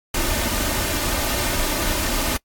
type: noise with comb filter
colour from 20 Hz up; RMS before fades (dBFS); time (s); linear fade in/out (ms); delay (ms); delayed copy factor
pink; -22; 0.14-2.37; 5; 3.3; +0.6
effects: noise-tail reverb RT60 0.1 s tail -25 dB re dry + AAC 64 kbps